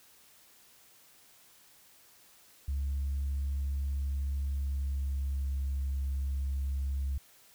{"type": "tone with pitch glide", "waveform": "sine", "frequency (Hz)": [69.3, 68.27], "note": ["C#2", "C#2"], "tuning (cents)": [0, -26], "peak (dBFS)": -28, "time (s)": [2.68, 7.18], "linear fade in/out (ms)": 5, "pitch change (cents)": -26, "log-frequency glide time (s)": [4.39, 5.51], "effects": ["tanh soft clip ceiling -27 dBFS", "white hiss -60 dBFS RMS until 7.54 s"]}